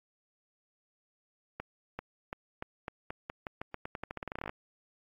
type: accelerating click train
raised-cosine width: 0.5 ms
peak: -22 dBFS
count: 25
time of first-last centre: 1.6-4.494 s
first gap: 390 ms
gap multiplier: 0.87
effects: AAC 32 kbps